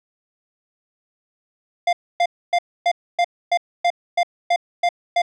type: tone bursts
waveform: square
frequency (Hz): 698.5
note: F5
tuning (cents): 0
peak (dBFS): -15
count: 11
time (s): 1.87-5.219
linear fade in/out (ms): 5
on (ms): 59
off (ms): 270
effects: low-pass 4000 Hz 12 dB/octave